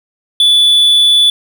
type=tone; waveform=triangle; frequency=3461 Hz; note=A7; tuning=29 cents flat; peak=-4 dBFS; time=0.4-1.3 s; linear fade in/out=2 ms; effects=none